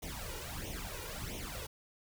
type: noise with flanger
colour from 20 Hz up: pink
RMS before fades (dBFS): -42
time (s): 0.02-1.67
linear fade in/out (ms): 10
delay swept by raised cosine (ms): 0.32 to 2.12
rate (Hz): 1.5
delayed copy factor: +0.8
effects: none